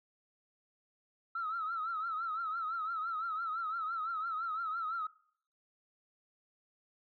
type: tone with vibrato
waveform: sine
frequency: 1314 Hz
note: E6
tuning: 6 cents flat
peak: -33 dBFS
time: 1.35-5.07 s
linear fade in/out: 5 ms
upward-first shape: triangle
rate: 5.9 Hz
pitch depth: 110 cents each way
effects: noise-tail reverb RT60 0.6 s tail -22 dB re dry + tanh soft clip ceiling -29 dBFS